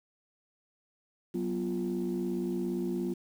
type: tone cluster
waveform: sine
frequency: 187 / 244.3 / 347.9 Hz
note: F#3 / B3 / F4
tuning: +19 / -19 / -7 cents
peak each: -33 / -34 / -32 dBFS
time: 1.34-3.14 s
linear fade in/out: 10 ms
effects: tanh soft clip ceiling -24 dBFS + 9-bit